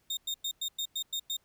35% pulse tone bursts, 3672 Hz, A#7, 27 cents flat, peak -29 dBFS, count 8, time 0.1-1.368 s, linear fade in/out 5 ms, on 71 ms, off 100 ms, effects pink hiss -71 dBFS RMS until 1.44 s

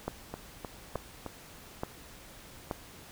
two click trains, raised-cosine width 1 ms, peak -23 / -18 dBFS, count 4 / 4, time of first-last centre 0.34-1.263 / 0.08-2.712 s, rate 3.25 / 1.14 Hz, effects pink hiss -51 dBFS RMS until 3.11 s

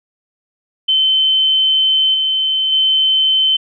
sine tone with level steps, 3074 Hz, G7, 35 cents flat, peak -10 / -13 / -10 dBFS, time 0.88-3.57 s, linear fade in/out 10 ms, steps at 2.14 / 2.72 s, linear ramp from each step 5 ms, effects none

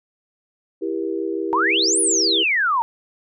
sine chord, E diminished, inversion none, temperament just, 329.6 / 395.6 / 474.7 Hz, E4 / G4 / Bb4, 0 / +16 / +31 cents, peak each -25 / -25 / -29 dBFS, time 0.81-2.44 s, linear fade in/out 20 ms
sine exponential two-way sweep, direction up then down, 893 to 10150 to 893 Hz, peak -16 dBFS, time 1.53-2.82 s, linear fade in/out 0 ms, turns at 2 s
effects none

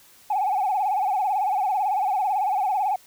sine tone with vibrato, 795 Hz, G5, 24 cents sharp, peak -19 dBFS, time 0.3-2.96 s, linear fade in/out 5 ms, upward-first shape sine, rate 18 Hz, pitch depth 130 cents each way, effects tanh soft clip ceiling -16 dBFS + white hiss -53 dBFS RMS until 3.06 s

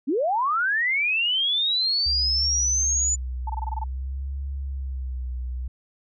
sine linear sweep, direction up, 236.5 to 7040 Hz, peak -20 dBFS, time 0.07-3.16 s, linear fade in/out 20 ms
sine tone with vibrato, 65.41 Hz, C2, in tune, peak -27 dBFS, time 2.06-5.68 s, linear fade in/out 5 ms, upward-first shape sine, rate 0.52 Hz, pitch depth 86 cents each way
sine tone bursts, 880 Hz, A5, in tune, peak -27 dBFS, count 8, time 3.47-3.84 s, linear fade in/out 5 ms, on 27 ms, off 22 ms
effects none

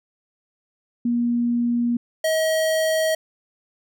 sine / square tone pair in turn, 238.4 / 636.5 Hz, A#3 / D#5, +39 / +39 cents, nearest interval octave + perfect fourth, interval 1700 cents, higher second, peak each -18 / -19 dBFS, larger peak first, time 1.05-1.97 / 2.24-3.15 s, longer first, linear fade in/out 5 ms, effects none

